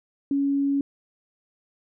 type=tone; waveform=sine; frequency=279.3 Hz; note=C#4; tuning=13 cents sharp; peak=-20 dBFS; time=0.31-0.81 s; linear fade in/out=2 ms; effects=none